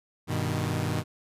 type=chord; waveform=sawtooth; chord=G augmented; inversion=none; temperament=equal with one note detuned; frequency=98.74 / 123.47 / 155.56 Hz; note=G2 / B2 / D#3; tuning=+13 / 0 / 0 cents; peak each=-27 dBFS; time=0.27-1.04 s; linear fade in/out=50 ms; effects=resampled to 32000 Hz